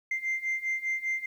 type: beating tone pair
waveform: sine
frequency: 2087 / 2092 Hz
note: C7 / C7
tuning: -5 / -1 cents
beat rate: 5 Hz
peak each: -31 / -29 dBFS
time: 0.11-1.26 s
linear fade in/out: 5 ms
effects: tanh soft clip ceiling -24 dBFS + 10-bit